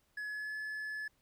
triangle tone with pitch glide, 1696 to 1718.7 Hz, G#6 to A6, +36 to -41 cents, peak -36 dBFS, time 0.17-1.08 s, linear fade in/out 5 ms, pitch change +23 cents, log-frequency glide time 0.28-0.56 s, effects pink hiss -74 dBFS RMS until 1.21 s

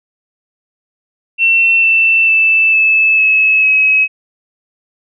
sine tone with pitch steps, 2701 / 2672 / 2642 / 2614 / 2585 / 2557 Hz, E7 / E7 / E7 / E7 / E7 / D#7, +42 / +23 / +3 / -15 / -34 / +47 cents, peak -7 dBFS, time 1.38-4.08 s, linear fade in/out 50 ms, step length 450 ms, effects none

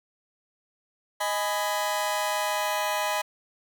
sawtooth chord, G# minor, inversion second, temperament just, 623 / 830.6 / 996.7 Hz, D#5 / G#5 / B5, +2 / 0 / +16 cents, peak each -26 dBFS, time 1.2-3.22 s, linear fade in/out 10 ms, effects none

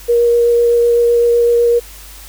sine tone with vibrato, 473.3 Hz, A#4, 26 cents sharp, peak -8 dBFS, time 0.08-1.8 s, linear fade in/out 20 ms, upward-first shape sine, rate 7.9 Hz, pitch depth 8 cents each way, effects added 50 Hz sine -36 dBFS peak until 2.28 s + white hiss -37 dBFS RMS until 2.28 s

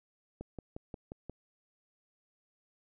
click train, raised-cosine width 2 ms, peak -28 dBFS, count 6, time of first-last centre 0.41-1.297 s, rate 5.64 Hz, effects none

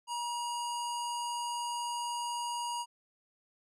square tone with low-pass filter, 954 Hz, A#5, 40 cents sharp, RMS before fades -36 dBFS, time 0.07-2.86 s, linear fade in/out 50 ms, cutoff 8700 Hz, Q 2.1, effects none

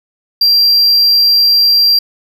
triangle tone, 4736 Hz, D8, 14 cents sharp, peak -5 dBFS, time 0.41-1.99 s, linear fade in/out 5 ms, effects none

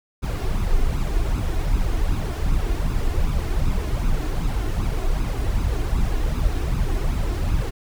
brown noise with flanger, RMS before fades -21 dBFS, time 0.22-7.71 s, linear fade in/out 20 ms, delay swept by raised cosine 0.78 to 2.88 ms, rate 2.6 Hz, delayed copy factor +0.6, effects none

